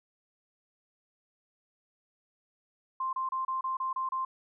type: tone bursts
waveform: sine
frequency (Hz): 1050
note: C6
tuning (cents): +6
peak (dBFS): -29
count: 8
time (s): 3-4.25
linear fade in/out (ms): 5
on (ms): 130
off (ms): 30
effects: none